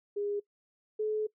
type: tone pair in turn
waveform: sine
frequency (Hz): 409 / 429.1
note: G#4 / A4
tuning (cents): -26 / -43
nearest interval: minor second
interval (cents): 83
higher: second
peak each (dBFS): -30 / -28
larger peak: second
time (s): 0.16-0.4 / 0.99-1.27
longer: second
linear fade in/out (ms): 10
effects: noise-tail reverb RT60 0.1 s tail -21 dB re dry